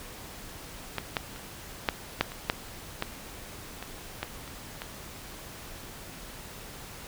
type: clicks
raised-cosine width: 0.3 ms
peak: -13 / -10 / -29 / -7 / -6 / -24 / -7 / -12 / -21 / -14 / -27 / -19 dBFS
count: 12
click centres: 0.983 / 1.168 / 1.361 / 1.888 / 2.21 / 2.319 / 2.499 / 3.024 / 3.826 / 4.23 / 4.478 / 4.819 s
effects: pink hiss -44 dBFS RMS until 7.07 s